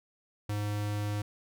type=tone; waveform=square; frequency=103.83 Hz; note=G#2; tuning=in tune; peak=-31 dBFS; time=0.49-1.22 s; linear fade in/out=5 ms; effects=none